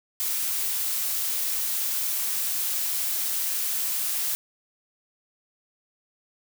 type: noise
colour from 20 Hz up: blue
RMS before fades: -27 dBFS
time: 0.2-4.35 s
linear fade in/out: 0 ms
effects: none